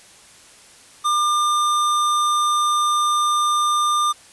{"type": "tone", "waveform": "square", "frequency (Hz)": 1200, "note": "D6", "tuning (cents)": 37, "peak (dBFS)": -17, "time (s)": [1.04, 4.13], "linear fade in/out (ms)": 20, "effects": ["white hiss -47 dBFS RMS until 4.32 s", "resampled to 24000 Hz"]}